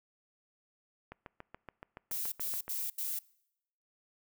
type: click train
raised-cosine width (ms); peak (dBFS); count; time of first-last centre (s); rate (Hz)
0.5; -30; 12; 1.12-2.68; 7.05
type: noise bursts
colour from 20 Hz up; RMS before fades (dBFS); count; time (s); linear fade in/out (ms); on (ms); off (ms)
violet; -36; 4; 2.11-3.19; 5; 210; 80
effects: noise-tail reverb RT60 0.8 s tail -24 dB re dry